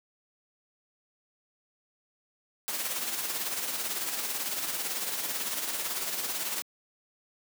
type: noise with tremolo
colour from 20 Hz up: white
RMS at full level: -31 dBFS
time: 2.68-6.62 s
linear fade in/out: 0 ms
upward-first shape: sine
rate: 18 Hz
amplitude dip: 45%
effects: high-pass 200 Hz 12 dB/octave